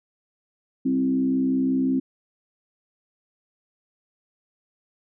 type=tone with frequency modulation; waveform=sine; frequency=263.5 Hz; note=C4; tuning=12 cents sharp; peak=-19 dBFS; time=0.85-2 s; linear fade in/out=10 ms; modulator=65.6 Hz; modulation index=0.66; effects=none

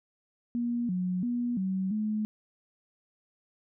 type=tone with pitch steps; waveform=sine; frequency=238.5 / 181.9 / 241.5 / 189.4 / 214 Hz; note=A#3 / F#3 / B3 / F#3 / A3; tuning=+40 / -29 / -39 / +41 / -48 cents; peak=-27 dBFS; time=0.55-2.25 s; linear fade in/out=0 ms; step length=340 ms; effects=none

